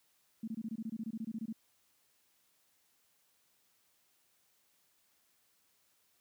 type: tone bursts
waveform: sine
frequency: 222.9 Hz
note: A3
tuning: 23 cents sharp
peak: -36 dBFS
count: 16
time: 0.43-1.527 s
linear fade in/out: 5 ms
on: 47 ms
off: 23 ms
effects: white hiss -73 dBFS RMS until 6.2 s + high-pass 60 Hz 12 dB/octave